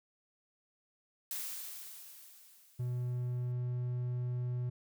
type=noise with exponential decay; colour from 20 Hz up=blue; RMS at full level=-38 dBFS; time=1.31-3.52 s; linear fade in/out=1 ms; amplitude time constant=480 ms
type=tone; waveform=triangle; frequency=123.5 Hz; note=B2; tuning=in tune; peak=-31 dBFS; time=2.79-4.7 s; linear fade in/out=10 ms
effects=none

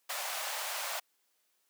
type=high-pass noise; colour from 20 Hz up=pink; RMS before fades=-37 dBFS; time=0.09-1 s; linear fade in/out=10 ms; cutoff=580 Hz; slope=48 dB/octave; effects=white hiss -75 dBFS RMS until 1.69 s + high-pass 300 Hz 12 dB/octave

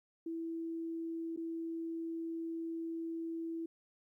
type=tone with dropouts; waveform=sine; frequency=329.6 Hz; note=E4; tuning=in tune; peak=-37 dBFS; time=0.26-3.66 s; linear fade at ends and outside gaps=5 ms; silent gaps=1.363-1.373 s; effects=13-bit

